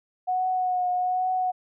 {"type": "tone with vibrato", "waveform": "sine", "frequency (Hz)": 733, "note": "F#5", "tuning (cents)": -16, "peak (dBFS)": -22, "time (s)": [0.27, 1.52], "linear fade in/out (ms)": 20, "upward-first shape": "triangle", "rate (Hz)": 1.2, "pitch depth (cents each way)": 27, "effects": []}